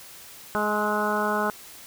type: harmonic tone with a mistuned harmonic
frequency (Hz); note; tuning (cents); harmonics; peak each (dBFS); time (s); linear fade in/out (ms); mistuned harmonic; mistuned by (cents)
210; G#3; +19; 1 / 2 / 3 / 4 / 5 / 6 / 7; -30 / -30 / -30 / -30 / -30 / -30 / -30; 0.55-1.5; 0; 6; +19
effects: white hiss -45 dBFS RMS until 1.86 s